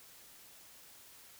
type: silence
effects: white hiss -57 dBFS RMS until 1.39 s